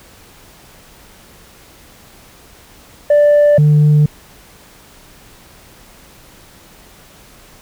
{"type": "tone pair in turn", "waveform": "sine", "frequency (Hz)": [587.3, 149.56], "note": ["D5", "D3"], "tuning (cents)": [0, 32], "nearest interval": "2 octaves", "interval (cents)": 2368, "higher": "first", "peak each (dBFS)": -4, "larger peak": "neither", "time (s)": [[3.1, 3.58], [3.58, 4.06]], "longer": "neither", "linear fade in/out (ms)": 5, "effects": ["tanh soft clip ceiling -5 dBFS", "pink hiss -43 dBFS RMS until 7.61 s"]}